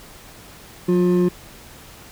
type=tone pair together; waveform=triangle; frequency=180 / 355.2 Hz; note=F#3 / F4; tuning=-47 / +29 cents; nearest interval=octave; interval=1176 cents; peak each=-15 dBFS; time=0.88-1.29 s; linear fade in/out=10 ms; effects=pink hiss -43 dBFS RMS until 2.11 s